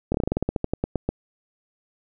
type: slowing click train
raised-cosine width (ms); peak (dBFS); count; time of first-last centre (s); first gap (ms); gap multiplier
2; -9; 16; 0.12-1.09; 24; 1.13
effects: none